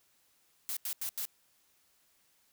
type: noise bursts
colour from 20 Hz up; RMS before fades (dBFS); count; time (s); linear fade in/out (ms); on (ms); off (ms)
blue; -36; 4; 0.69-1.253; 0; 77; 85
effects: white hiss -70 dBFS RMS until 2.52 s